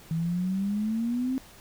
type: exponential sweep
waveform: sine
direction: up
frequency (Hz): 160.3 to 265.3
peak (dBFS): -25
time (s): 0.11-1.38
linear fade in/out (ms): 0
effects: pink hiss -51 dBFS RMS until 1.6 s